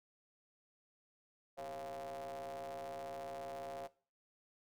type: ring-modulated tone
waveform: 45% pulse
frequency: 73.42 Hz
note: D2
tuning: in tune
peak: -40 dBFS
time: 1.57-3.88 s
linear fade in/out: 20 ms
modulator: 617 Hz
effects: noise-tail reverb RT60 0.4 s tail -20 dB re dry